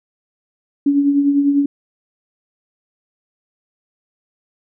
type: tone with tremolo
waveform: sine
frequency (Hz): 283.2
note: C#4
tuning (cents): +37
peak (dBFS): -9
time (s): 0.86-1.66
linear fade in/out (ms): 5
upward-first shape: triangle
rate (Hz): 10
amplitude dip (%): 55
effects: none